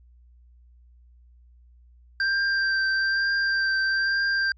square tone with vibrato, 1576 Hz, G6, 9 cents sharp, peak -22 dBFS, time 2.2-4.52 s, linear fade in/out 2 ms, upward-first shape triangle, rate 1.1 Hz, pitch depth 19 cents each way, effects added 60 Hz sine -51 dBFS peak until 4.57 s + resampled to 16000 Hz

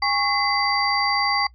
sine tone cluster, 815 / 1107 / 2039 / 4686 Hz, G#5 / C#6 / C7 / D8, -33 / -3 / -45 / -5 cents, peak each -24 dBFS, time 0.02-1.47 s, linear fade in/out 5 ms, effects noise-tail reverb RT60 0.1 s tail -23 dB re dry + added 60 Hz sine -47 dBFS peak until 1.54 s

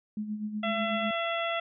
sine tone with tremolo, 211.9 Hz, G#3, 35 cents sharp, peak -29 dBFS, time 0.17-1.11 s, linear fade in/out 2 ms, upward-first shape sine, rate 8.1 Hz, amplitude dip 60%
harmonic tone, 673 Hz, E5, 36 cents sharp, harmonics 1 / 2 / 3 / 4 / 5, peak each -31 / -34 / -36 / -37 / -38 dBFS, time 0.63-1.6 s, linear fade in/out 5 ms
effects none

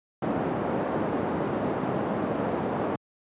pink band-pass noise, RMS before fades -28 dBFS, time 0.22-2.96 s, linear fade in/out 5 ms, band 180 to 830 Hz, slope 12 dB/octave, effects high-pass 80 Hz 12 dB/octave + resampled to 8000 Hz

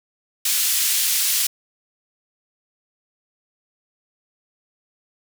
white band-pass noise, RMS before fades -20 dBFS, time 0.45-1.47 s, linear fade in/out 5 ms, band 2700 to 16000 Hz, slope 12 dB/octave, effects none

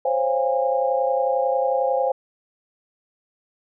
sine chord, Db major seventh, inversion third, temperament equal with one note detuned, 523.3 / 554.4 / 698.5 / 814.9 Hz, C5 / Db5 / F5 / Ab5, 0 / 0 / 0 / -33 cents, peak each -21 / -26 / -27 / -24 dBFS, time 0.05-2.12 s, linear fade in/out 5 ms, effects none

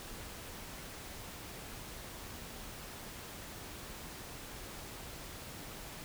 silence, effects pink hiss -47 dBFS RMS until 6.04 s

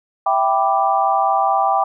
sine chord, E minor seventh, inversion none, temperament equal, 659.3 / 784 / 987.8 / 1174.7 Hz, E5 / G5 / B5 / D6, 0 / 0 / 0 / 0 cents, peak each -22 / -16 / -22 / -20 dBFS, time 0.26-1.84 s, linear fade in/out 5 ms, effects none

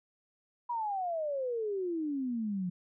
sine exponential sweep, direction down, 980 to 174.61 Hz, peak -31 dBFS, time 0.69-2.7 s, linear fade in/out 10 ms, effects none

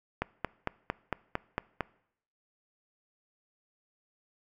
click train, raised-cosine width 0.5 ms, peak -14 dBFS, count 8, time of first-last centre 0.22-1.807 s, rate 4.41 Hz, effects noise-tail reverb RT60 0.7 s tail -22 dB re dry

